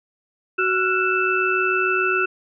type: tone cluster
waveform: sine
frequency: 373.2 / 1356 / 1463 / 2640 Hz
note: F#4 / E6 / F#6 / E7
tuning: +15 / +49 / -20 / +2 cents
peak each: -23 dBFS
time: 0.58-2.26 s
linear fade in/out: 10 ms
effects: none